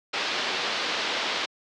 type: low-pass noise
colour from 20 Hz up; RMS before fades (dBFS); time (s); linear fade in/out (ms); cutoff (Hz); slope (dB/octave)
white; -28; 0.13-1.46; 10; 4500; 24
effects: high-pass 300 Hz 12 dB/octave + low-pass 7000 Hz 12 dB/octave